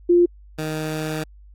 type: tone pair in turn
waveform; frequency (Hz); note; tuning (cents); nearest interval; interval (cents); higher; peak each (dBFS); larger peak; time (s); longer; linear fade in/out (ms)
sine / 15% pulse; 349.4 / 155.64; F4 / D#3; +1 / +1; octave + major second; 1400; first; -11 / -18; first; 0.09-0.26 / 0.58-1.24; second; 10
effects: added 50 Hz sine -43 dBFS peak until 1.54 s + AAC 48 kbps